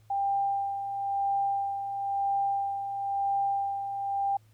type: tone with tremolo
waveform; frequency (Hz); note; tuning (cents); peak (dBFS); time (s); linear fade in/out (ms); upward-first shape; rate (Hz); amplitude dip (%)
sine; 794; G5; +22; -24; 0.1-4.37; 5; sine; 0.99; 55
effects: added 108 Hz sine -57 dBFS peak until 4.53 s + pink hiss -68 dBFS RMS until 4.53 s